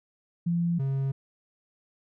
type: tone pair in turn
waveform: sine / triangle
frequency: 171 / 135.72 Hz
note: F3 / C#3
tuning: -36 / -36 cents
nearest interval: major third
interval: 400 cents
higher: first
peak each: -23 dBFS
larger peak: neither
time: 0.46-0.79 / 0.79-1.12 s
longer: neither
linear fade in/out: 10 ms
effects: none